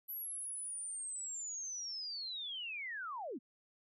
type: linear sweep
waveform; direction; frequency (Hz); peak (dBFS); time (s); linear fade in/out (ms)
sine; down; 11840 to 196; -40; 0.08-3.39; 20
effects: none